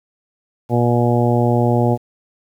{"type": "harmonic tone", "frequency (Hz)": 120, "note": "B2", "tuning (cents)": -49, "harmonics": [1, 2, 3, 4, 5, 6, 7], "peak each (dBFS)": [-16, -19, -21, -22, -23, -24, -24], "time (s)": [0.69, 1.98], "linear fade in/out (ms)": 50, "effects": ["8-bit"]}